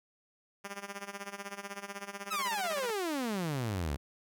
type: tone with tremolo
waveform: 5% pulse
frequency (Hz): 200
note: G3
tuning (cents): +35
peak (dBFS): -26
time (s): 0.64-2.91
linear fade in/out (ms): 10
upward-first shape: sine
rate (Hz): 16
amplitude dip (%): 85
type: exponential sweep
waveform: sawtooth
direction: down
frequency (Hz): 1341 to 65.4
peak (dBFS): -28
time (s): 2.3-3.97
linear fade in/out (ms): 20
effects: none